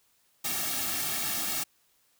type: noise with comb filter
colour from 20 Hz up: white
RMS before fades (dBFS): -31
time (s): 0.44-1.64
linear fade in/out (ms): 10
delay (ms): 2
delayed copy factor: -0.8
effects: white hiss -68 dBFS RMS until 2.19 s